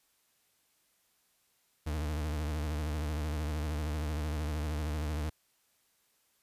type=tone with vibrato; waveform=40% pulse; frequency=75.8 Hz; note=D#2; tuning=45 cents flat; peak=-31 dBFS; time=1.86-5.3 s; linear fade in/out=10 ms; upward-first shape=sine; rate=13 Hz; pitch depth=79 cents each way; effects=white hiss -72 dBFS RMS until 6.42 s + resampled to 32000 Hz